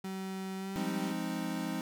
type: tone with pitch glide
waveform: 35% pulse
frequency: 190.5 to 194.95 Hz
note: G3 to G3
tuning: -49 to -9 cents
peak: -35 dBFS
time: 0.04-1.12 s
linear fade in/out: 5 ms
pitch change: +40 cents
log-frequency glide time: 0.57-0.77 s
type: chord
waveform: square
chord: F minor seventh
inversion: none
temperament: equal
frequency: 174.61 / 207.7 / 261.6 / 311.1 Hz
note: F3 / Ab3 / C4 / Eb4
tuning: 0 / 0 / 0 / 0 cents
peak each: -40 dBFS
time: 0.76-1.81 s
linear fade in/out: 0 ms
effects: none